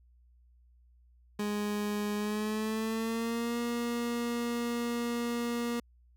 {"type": "tone with pitch glide", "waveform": "30% pulse", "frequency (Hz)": [207.7, 237.2], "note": ["G#3", "A#3"], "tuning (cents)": [0, 30], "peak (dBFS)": -28, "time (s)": [1.39, 5.8], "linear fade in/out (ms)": 5, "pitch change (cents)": 230, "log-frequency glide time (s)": [2.16, 3.58], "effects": ["added 60 Hz sine -59 dBFS peak until 6.16 s"]}